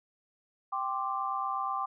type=chord; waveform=sine; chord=G suspended fourth; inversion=none; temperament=equal; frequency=784 / 1046.5 / 1174.7 Hz; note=G5 / C6 / D6; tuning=0 / 0 / 0 cents; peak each=-35 / -35 / -33 dBFS; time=0.72-1.86 s; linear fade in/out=10 ms; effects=none